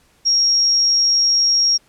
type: tone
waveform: sine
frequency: 5588 Hz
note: F8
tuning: in tune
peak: -12 dBFS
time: 0.25-1.78 s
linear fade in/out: 20 ms
effects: pink hiss -56 dBFS RMS until 1.88 s + low-pass 12000 Hz 12 dB/octave